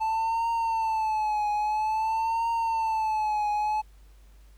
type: tone with vibrato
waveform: triangle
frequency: 878 Hz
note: A5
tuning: 4 cents flat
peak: -22 dBFS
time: 0-3.82 s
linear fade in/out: 20 ms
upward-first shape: triangle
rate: 0.5 Hz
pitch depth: 91 cents each way
effects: added 50 Hz sine -50 dBFS peak until 4.57 s + pink hiss -64 dBFS RMS until 4.57 s